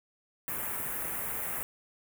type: band-stop noise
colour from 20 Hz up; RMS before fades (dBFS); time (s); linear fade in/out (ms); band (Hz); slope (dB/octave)
white; -35; 0.48-1.63; 0; 2200 to 10000; 24
effects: none